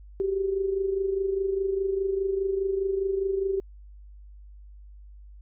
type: tone with amplitude modulation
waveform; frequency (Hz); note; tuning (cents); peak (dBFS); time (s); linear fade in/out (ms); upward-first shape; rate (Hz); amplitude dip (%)
sine; 388.1; G4; -17; -21; 0.2-3.6; 0; sine; 24.9; 60
effects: added 50 Hz sine -44 dBFS peak until 5.41 s